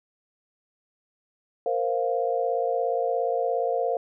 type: chord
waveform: sine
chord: Bb suspended second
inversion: none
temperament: equal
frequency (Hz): 466.2 / 523.3 / 698.5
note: Bb4 / C5 / F5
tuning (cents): 0 / 0 / 0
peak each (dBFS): -27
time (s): 1.66-3.97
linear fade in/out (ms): 2
effects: none